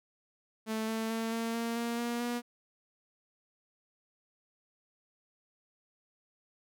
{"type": "tone with pitch steps", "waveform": "sawtooth", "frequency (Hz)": [220, 222.8, 225.7, 228.5, 231.5, 234.4, 237.4, 240.5], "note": ["A3", "A3", "A3", "A#3", "A#3", "A#3", "A#3", "B3"], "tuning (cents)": [0, 22, 44, -34, -12, 10, 32, -46], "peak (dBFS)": -28, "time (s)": [0.66, 2.42], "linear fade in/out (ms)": 50, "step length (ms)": 220, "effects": []}